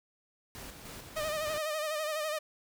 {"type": "noise with tremolo", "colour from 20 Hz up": "pink", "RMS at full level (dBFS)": -45, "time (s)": [0.55, 1.58], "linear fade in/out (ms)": 0, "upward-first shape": "square", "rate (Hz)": 3.3, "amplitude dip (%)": 40}
{"type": "tone with vibrato", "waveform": "sawtooth", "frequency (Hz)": 615, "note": "D#5", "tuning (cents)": -20, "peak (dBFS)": -28, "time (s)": [1.16, 2.39], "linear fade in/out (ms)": 10, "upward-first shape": "sine", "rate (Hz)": 12, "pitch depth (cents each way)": 57}
{"effects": []}